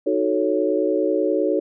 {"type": "chord", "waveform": "sine", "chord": "D# half-diminished seventh", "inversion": "none", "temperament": "equal", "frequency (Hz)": [311.1, 370, 440, 554.4], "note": ["D#4", "F#4", "A4", "C#5"], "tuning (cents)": [0, 0, 0, 0], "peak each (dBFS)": -23, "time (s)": [0.06, 1.6], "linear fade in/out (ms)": 10, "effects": []}